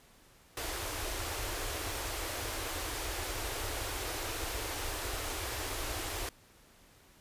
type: band-stop noise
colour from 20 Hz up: pink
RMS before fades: -37 dBFS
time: 0.57-6.29 s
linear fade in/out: 2 ms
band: 110 to 290 Hz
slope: 48 dB/octave
effects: pink hiss -61 dBFS RMS until 7.2 s + resampled to 32000 Hz